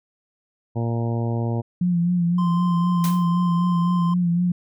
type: harmonic tone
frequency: 116.54 Hz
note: A#2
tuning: in tune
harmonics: 1 / 2 / 3 / 4 / 5 / 6 / 7 / 8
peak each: -22 / -28 / -32 / -34 / -36 / -38 / -39 / -40 dBFS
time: 0.75-1.62 s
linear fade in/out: 20 ms
type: tone with vibrato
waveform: sine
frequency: 174.61 Hz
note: F3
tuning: in tune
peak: -17 dBFS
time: 1.81-4.52 s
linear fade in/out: 5 ms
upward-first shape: sine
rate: 3.9 Hz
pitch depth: 43 cents each way
type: tone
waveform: triangle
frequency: 1041 Hz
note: C6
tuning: 9 cents flat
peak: -25 dBFS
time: 2.38-4.14 s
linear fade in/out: 5 ms
type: noise with exponential decay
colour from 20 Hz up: white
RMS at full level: -28 dBFS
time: 3.04-3.29 s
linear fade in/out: 1 ms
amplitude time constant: 54 ms
effects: none